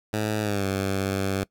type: tone with pitch glide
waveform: 10% pulse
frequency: 107 to 96.99 Hz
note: A2 to G2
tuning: -48 to -18 cents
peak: -16 dBFS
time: 0.13-1.44 s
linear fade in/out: 5 ms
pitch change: -170 cents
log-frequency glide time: 0.41-0.65 s
effects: noise-tail reverb RT60 0.1 s tail -21 dB re dry